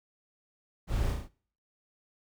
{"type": "noise with echo", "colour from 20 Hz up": "brown", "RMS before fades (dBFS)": -31, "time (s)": [0.87, 1.15], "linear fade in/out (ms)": 50, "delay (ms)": 35, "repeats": 4, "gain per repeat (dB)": -3, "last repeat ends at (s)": 1.29, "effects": ["noise-tail reverb RT60 0.5 s tail -22 dB re dry"]}